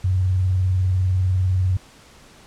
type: tone with vibrato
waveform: sine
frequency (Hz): 92.5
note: F#2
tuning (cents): 0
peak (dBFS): -16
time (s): 0.04-1.77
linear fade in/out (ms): 5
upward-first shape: triangle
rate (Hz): 20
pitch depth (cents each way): 120
effects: pink hiss -48 dBFS RMS until 2.46 s + low-pass 9000 Hz 12 dB/octave